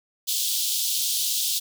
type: high-pass noise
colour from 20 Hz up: pink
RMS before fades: -25 dBFS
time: 0.27-1.6 s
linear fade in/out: 20 ms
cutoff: 3200 Hz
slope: 48 dB/octave
effects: none